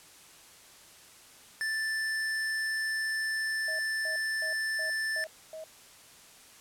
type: tone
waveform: square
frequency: 1763 Hz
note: A6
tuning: 3 cents sharp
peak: -30 dBFS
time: 1.61-5.24 s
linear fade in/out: 0 ms
type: tone bursts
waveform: sine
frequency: 634 Hz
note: D#5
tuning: 32 cents sharp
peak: -39 dBFS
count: 6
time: 3.68-5.64 s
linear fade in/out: 2 ms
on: 110 ms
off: 260 ms
effects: white hiss -54 dBFS RMS until 6.6 s + low-pass 11000 Hz 12 dB/octave